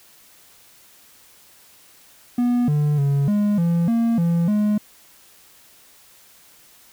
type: tone with pitch steps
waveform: triangle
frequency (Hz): 243.3 / 148.2 / 140.4 / 206.8 / 169.8 / 231.2 / 169.5 / 209.5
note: B3 / D3 / C#3 / G#3 / F3 / A#3 / E3 / G#3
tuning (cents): -26 / +16 / +22 / -7 / -48 / -14 / +49 / +15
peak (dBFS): -14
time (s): 2.38-4.78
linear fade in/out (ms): 5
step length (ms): 300
effects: white hiss -51 dBFS RMS until 6.92 s